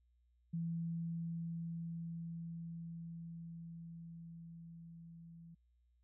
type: tone with level ramp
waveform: sine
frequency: 166.9 Hz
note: E3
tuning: 22 cents sharp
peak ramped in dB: -36 to -53 dBFS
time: 0.53-5.55 s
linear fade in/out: 10 ms
effects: added 60 Hz sine -70 dBFS peak until 6.03 s